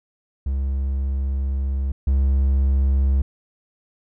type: tone pair in turn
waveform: triangle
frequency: 67.6 / 67.6 Hz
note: C#2 / C#2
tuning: -43 / -43 cents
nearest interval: unison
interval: 0 cents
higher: neither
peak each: -18 / -13 dBFS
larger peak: second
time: 0.46-1.92 / 2.07-3.22 s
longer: first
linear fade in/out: 5 ms
effects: none

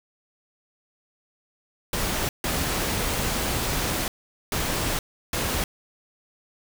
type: noise bursts at uneven times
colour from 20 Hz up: pink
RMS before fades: -26 dBFS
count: 4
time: 1.93-2.29 / 2.44-4.08 / 4.52-4.99 / 5.33-5.64 s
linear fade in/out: 2 ms
effects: none

